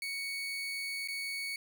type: tone with dropouts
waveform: 30% pulse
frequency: 2228 Hz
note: C#7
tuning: 8 cents sharp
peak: -33 dBFS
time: 0.02-1.56 s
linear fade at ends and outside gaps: 2 ms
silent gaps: 1.076-1.084 s
effects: none